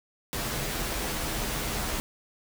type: noise with comb filter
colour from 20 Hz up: pink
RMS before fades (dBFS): -31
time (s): 0.33-2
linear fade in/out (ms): 0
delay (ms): 11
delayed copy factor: -0.55
effects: none